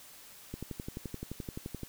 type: click train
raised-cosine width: 3 ms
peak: -25 dBFS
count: 16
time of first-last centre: 0.54-1.833 s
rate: 11.6 Hz
effects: white hiss -53 dBFS RMS until 1.88 s